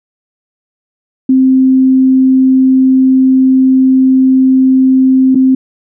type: tone with dropouts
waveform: sine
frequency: 261.6 Hz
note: C4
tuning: in tune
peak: -4 dBFS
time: 1.29-5.55 s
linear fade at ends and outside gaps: 5 ms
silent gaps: 5.348-5.354 s
effects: none

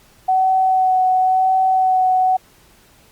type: tone with vibrato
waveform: sine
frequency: 750 Hz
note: F#5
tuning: 23 cents sharp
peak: -12 dBFS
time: 0.28-2.37 s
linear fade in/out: 10 ms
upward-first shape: sine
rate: 0.95 Hz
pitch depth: 15 cents each way
effects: pink hiss -51 dBFS RMS until 3.11 s + Opus 48 kbps

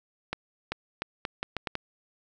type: accelerating click train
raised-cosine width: 0.3 ms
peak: -14 dBFS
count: 8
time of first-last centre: 0.33-1.754 s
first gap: 390 ms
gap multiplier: 0.77
effects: none

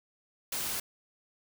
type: noise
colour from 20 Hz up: white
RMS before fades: -34 dBFS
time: 0.52-0.8 s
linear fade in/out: 5 ms
effects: none

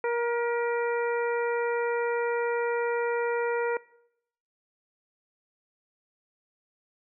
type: harmonic tone with a mistuned harmonic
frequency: 472.5 Hz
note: A#4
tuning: 23 cents sharp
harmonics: 1 / 2 / 3 / 4 / 5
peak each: -26 / -32 / -36 / -38 / -40 dBFS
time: 0.04-3.77 s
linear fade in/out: 2 ms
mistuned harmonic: 4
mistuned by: +24 cents
effects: noise-tail reverb RT60 0.8 s tail -23 dB re dry

